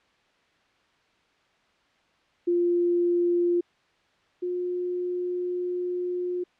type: tone pair in turn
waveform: sine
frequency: 348.6 / 357.6 Hz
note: F4 / F4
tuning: -3 / +41 cents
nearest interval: unison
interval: 44 cents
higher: second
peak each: -20 / -26 dBFS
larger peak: first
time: 2.47-3.61 / 4.42-6.44 s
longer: second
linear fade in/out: 10 ms
effects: white hiss -64 dBFS RMS until 6.59 s + low-pass 3000 Hz 12 dB/octave